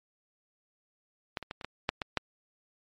clicks, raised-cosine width 0.3 ms, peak -16 / -23 / -21 / -26 / -19 / -10 / -16 / -11 dBFS, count 8, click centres 1.372 / 1.427 / 1.511 / 1.612 / 1.646 / 1.891 / 2.018 / 2.173 s, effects MP3 48 kbps

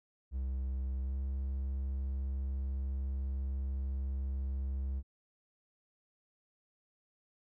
triangle tone with pitch glide, 65.41 to 67.02 Hz, C2 to C2, 0 to +42 cents, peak -31 dBFS, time 0.31-5.03 s, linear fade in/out 50 ms, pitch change +42 cents, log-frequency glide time 1.03-1.14 s, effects none

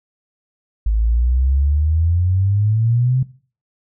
sine exponential sweep, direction up, 51.91 to 132.3 Hz, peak -13 dBFS, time 0.86-3.23 s, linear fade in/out 5 ms, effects noise-tail reverb RT60 0.4 s tail -18 dB re dry

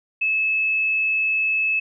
sine tone, 2600 Hz, E7, 24 cents flat, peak -18 dBFS, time 0.21-1.8 s, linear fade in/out 10 ms, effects none

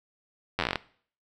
slowing click train, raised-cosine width 0.3 ms, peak -10 dBFS, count 11, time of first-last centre 0.59-0.757 s, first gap 10 ms, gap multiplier 1.11, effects noise-tail reverb RT60 0.5 s tail -19 dB re dry

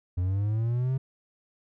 triangle linear sweep, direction up, 87.31 to 134.4 Hz, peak -22 dBFS, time 0.17-0.98 s, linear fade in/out 10 ms, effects none

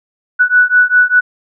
sine beating tone pair, 1477 / 1482 Hz, F#6 / F#6, -3 / +2 cents, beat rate 5 Hz, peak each -10 dBFS, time 0.39-1.21 s, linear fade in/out 20 ms, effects none

